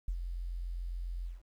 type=tone with ADSR envelope; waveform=sine; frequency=43.65 Hz; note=F1; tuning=in tune; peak=-29 dBFS; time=0.08-1.42 s; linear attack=4 ms; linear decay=69 ms; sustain=-6 dB; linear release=170 ms; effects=11-bit